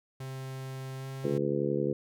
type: tone with pitch glide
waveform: 45% pulse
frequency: 132.3 to 133.76 Hz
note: C3 to C3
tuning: +20 to +39 cents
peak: -37 dBFS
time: 0.2-1.38 s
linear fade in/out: 5 ms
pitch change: +19 cents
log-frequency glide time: 0.97-1.06 s
type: harmonic tone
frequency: 71.3 Hz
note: C#2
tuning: 49 cents sharp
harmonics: 2 / 3 / 4 / 5 / 6 / 7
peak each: -34 / -35 / -37 / -32 / -33 / -34 dBFS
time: 1.24-1.93 s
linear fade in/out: 5 ms
effects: none